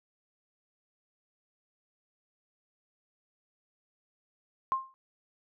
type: tone with exponential decay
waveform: sine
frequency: 1059 Hz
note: C6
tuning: 21 cents sharp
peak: -22 dBFS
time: 4.72-4.94 s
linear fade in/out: 0 ms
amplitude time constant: 46 ms
effects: none